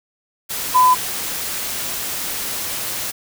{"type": "tone in noise", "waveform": "sine", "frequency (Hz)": 1007, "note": "B5", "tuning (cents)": 33, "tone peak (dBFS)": -9, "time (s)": [0.74, 0.95], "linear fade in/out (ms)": 20, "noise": "white", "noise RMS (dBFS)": -25, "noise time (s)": [0.49, 3.12], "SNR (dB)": 13, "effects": []}